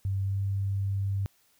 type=tone with pitch glide; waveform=sine; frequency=97.3 to 98.43 Hz; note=G2 to G2; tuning=-12 to +8 cents; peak=-26 dBFS; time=0.05-1.26 s; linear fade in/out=0 ms; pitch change=+20 cents; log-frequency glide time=0.23-0.37 s; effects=white hiss -66 dBFS RMS until 1.59 s